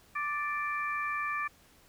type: harmonic tone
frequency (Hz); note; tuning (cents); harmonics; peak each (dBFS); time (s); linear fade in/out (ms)
587.3; D5; 0; 2 / 3 / 4; -33 / -36 / -37; 0.15-1.48; 10
effects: pink hiss -61 dBFS RMS until 1.88 s